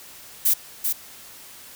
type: noise with echo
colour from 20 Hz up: violet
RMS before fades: -18 dBFS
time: 0.45-0.54 s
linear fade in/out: 10 ms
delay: 390 ms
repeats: 1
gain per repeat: -5 dB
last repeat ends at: 0.93 s
effects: white hiss -44 dBFS RMS until 1.75 s